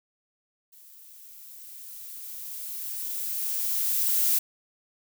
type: noise with level ramp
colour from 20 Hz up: violet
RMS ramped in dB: -52 to -22 dBFS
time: 0.72-4.39 s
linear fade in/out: 10 ms
effects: none